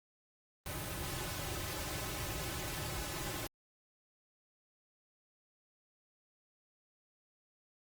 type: noise with comb filter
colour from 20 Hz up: pink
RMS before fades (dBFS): -40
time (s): 0.66-3.47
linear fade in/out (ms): 2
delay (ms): 4.3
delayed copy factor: -0.95
effects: Opus 32 kbps